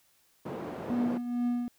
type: band-pass noise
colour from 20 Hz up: white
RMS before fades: -38 dBFS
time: 0.45-1.18 s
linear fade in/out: 10 ms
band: 150 to 520 Hz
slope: 12 dB/octave
type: tone with tremolo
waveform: triangle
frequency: 242.2 Hz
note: B3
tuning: 34 cents flat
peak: -23 dBFS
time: 0.9-1.68 s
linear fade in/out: 0 ms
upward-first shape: triangle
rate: 2.2 Hz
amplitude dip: 65%
effects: white hiss -67 dBFS RMS until 1.78 s